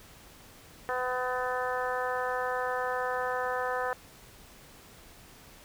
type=harmonic tone; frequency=252.1 Hz; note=B3; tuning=36 cents sharp; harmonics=2 / 3 / 4 / 5 / 6 / 7; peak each=-33 / -35 / -36 / -37 / -38 / -38 dBFS; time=0.89-3.93 s; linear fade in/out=0 ms; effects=pink hiss -53 dBFS RMS until 5.64 s